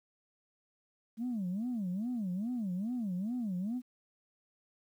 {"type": "tone with vibrato", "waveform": "sine", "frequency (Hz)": 211.3, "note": "G#3", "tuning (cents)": 30, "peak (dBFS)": -31, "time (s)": [1.17, 3.82], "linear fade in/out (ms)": 50, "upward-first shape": "sine", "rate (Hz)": 2.4, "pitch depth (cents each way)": 300, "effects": ["tanh soft clip ceiling -30 dBFS", "11-bit"]}